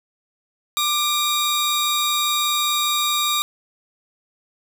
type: tone pair together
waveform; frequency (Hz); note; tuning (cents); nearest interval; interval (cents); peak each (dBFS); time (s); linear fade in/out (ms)
sawtooth; 1187 / 3763; D6 / A#7; +18 / +16; octave + minor sixth; 1998; -18; 0.77-3.42; 0
effects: none